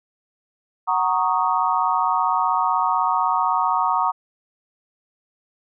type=chord; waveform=sine; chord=D# minor seventh; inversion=first; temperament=equal with one note detuned; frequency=744.7 / 932.3 / 1108.7 / 1244.5 Hz; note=F#5 / A#5 / C#6 / D#6; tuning=+11 / 0 / 0 / 0 cents; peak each=-24 / -21 / -23 / -24 dBFS; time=0.87-4.12 s; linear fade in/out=20 ms; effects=none